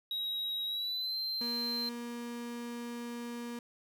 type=tone with pitch glide; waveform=triangle; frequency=3827 to 4125 Hz; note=A#7 to C8; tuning=+45 to -25 cents; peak=-32 dBFS; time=0.11-1.89 s; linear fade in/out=2 ms; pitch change=+130 cents; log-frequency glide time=0.66-1.17 s
type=tone; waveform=35% pulse; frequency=237.8 Hz; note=A#3; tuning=35 cents sharp; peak=-37 dBFS; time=1.41-3.59 s; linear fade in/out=2 ms
effects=none